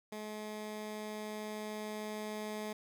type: tone with level ramp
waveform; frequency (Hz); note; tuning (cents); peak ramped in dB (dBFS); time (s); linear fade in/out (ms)
15% pulse; 213.2; G#3; +46; -35 to -32; 0.12-2.73; 5
effects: none